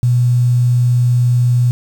sine tone with quantisation, 122.4 Hz, B2, 15 cents flat, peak -9 dBFS, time 0.03-1.71 s, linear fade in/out 0 ms, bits 6, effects none

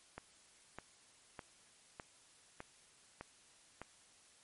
click train, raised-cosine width 0.5 ms, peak -30 dBFS, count 7, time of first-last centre 0.18-3.816 s, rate 1.65 Hz, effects white hiss -65 dBFS RMS until 4.43 s + MP3 48 kbps

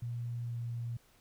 sine tone with pitch glide, 119.2 to 118.17 Hz, A#2 to A#2, +39 to +24 cents, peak -35 dBFS, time 0.02-0.97 s, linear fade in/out 5 ms, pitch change -15 cents, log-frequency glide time 0.44-0.55 s, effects pink hiss -66 dBFS RMS until 1.2 s

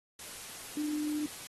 sine tone in noise, 300 Hz, D4, 37 cents sharp, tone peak -31 dBFS, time 0.77-1.26 s, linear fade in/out 2 ms, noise white, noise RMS -45 dBFS, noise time 0.19-1.47 s, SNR +11 dB, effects AAC 32 kbps

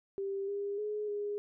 sine tone with pitch steps, 393.1 / 403.1 / 421 / 411.7 Hz, G4 / G4 / G#4 / G#4, +5 / +48 / +24 / -15 cents, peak -33 dBFS, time 0.18-1.38 s, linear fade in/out 0 ms, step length 300 ms, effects none

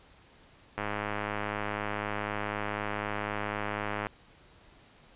click train, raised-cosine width 0.5 ms, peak -17 dBFS, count 343, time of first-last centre 0.78-4.068 s, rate 104 Hz, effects pink hiss -58 dBFS RMS until 5.15 s + resampled to 8000 Hz

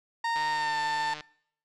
30% pulse tone with pitch glide, 925 to 892.5 Hz, A#5 to A5, -14 to +24 cents, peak -24 dBFS, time 0.24-1.14 s, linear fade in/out 5 ms, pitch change -62 cents, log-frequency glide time 0.5-0.77 s
click train, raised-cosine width 0.2 ms, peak -22 dBFS, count 129, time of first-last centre 0.36-1.208 s, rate 151 Hz
effects noise-tail reverb RT60 0.7 s tail -24 dB re dry + low-pass 5000 Hz 12 dB/octave

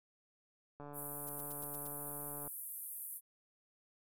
click train, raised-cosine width 1 ms, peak -36 dBFS, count 244, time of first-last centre 0.8-2.476 s, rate 145 Hz
white band-pass noise, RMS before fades -46 dBFS, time 0.93-3.21 s, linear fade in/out 50 ms, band 10000 to 14000 Hz, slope 48 dB/octave
violet noise bursts, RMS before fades -49 dBFS, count 6, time 1.27-1.874 s, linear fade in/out 5 ms, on 24 ms, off 92 ms
effects none

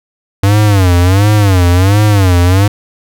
square tone with vibrato, 96.4 Hz, G2, 28 cents flat, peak -6 dBFS, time 0.43-2.68 s, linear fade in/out 5 ms, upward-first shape sine, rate 1.4 Hz, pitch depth 170 cents each way, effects none

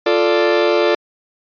40% pulse chord, D minor, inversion first, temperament equal, 349.2 / 440 / 587.3 Hz, F4 / A4 / D5, 0 / 0 / 0 cents, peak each -16 dBFS, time 0.06-0.95 s, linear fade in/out 5 ms, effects resampled to 11025 Hz

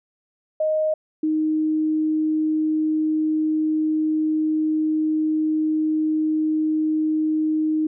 sine tone pair in turn, 622.3 / 311.1 Hz, D#5 / D#4, 0 / 0 cents, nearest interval octave, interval 1200 cents, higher first, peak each -18 dBFS, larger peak neither, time 0.6-0.94 / 1.23-7.87 s, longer second, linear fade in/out 5 ms, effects none

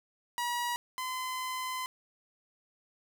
sawtooth tone pair in turn, 962 / 1023.9 Hz, B5 / C6, -46 / -38 cents, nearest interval minor second, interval 108 cents, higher second, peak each -27 / -30 dBFS, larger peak first, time 0.38-0.76 / 0.98-1.86 s, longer second, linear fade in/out 0 ms, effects none

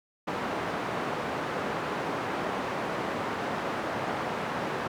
white band-pass noise, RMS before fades -32 dBFS, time 0.27-4.88 s, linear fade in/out 10 ms, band 140 to 1100 Hz, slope 12 dB/octave, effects none

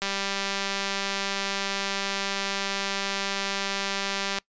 click train, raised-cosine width 0.2 ms, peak -11 dBFS, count 861, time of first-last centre 0.02-4.385 s, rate 197 Hz, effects noise-tail reverb RT60 0.1 s tail -23 dB re dry + resampled to 16000 Hz

